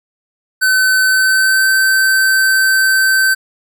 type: tone with pitch glide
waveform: square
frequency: 1522 to 1544.1 Hz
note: F#6 to G6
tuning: +48 to -27 cents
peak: -10 dBFS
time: 0.61-3.35 s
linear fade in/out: 20 ms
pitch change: +25 cents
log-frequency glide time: 1.04-1.67 s
effects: none